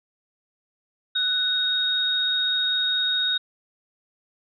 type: tone pair together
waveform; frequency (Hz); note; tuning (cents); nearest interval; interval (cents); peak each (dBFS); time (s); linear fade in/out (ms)
sine; 1487 / 3744; F#6 / A#7; +8 / +7; octave + major third; 1599; -28 / -21; 1.15-3.38; 10
effects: none